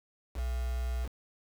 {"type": "tone with quantisation", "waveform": "sine", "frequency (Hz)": 61.5, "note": "B1", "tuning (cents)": -7, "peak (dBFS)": -30, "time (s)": [0.34, 1.09], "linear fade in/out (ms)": 50, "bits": 7, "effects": []}